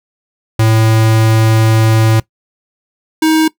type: tone pair in turn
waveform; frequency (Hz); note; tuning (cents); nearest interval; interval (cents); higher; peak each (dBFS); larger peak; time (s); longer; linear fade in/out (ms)
square; 111.1 / 316.2; A2 / D#4; +17 / +28; octave + tritone; 1811; second; -8; neither; 0.59-2.2 / 3.22-3.48; first; 5
effects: noise-tail reverb RT60 0.1 s tail -20 dB re dry